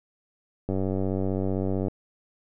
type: click train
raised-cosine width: 2 ms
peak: -15 dBFS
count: 115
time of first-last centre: 0.69-1.882 s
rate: 95.6 Hz
effects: none